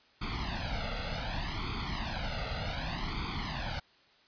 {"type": "noise with flanger", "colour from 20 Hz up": "pink", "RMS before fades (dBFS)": -35, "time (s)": [0.21, 3.8], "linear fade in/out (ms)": 10, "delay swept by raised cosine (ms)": [0.87, 1.48], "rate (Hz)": 0.66, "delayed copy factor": 1, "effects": ["white hiss -63 dBFS RMS until 4.27 s", "resampled to 11025 Hz"]}